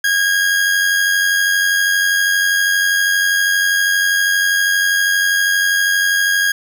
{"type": "tone with amplitude modulation", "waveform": "40% pulse", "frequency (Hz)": 1635, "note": "G#6", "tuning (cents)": -28, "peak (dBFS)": -10, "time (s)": [0.04, 6.52], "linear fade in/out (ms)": 5, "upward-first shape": "sine", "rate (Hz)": 92.5, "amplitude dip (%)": 40, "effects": []}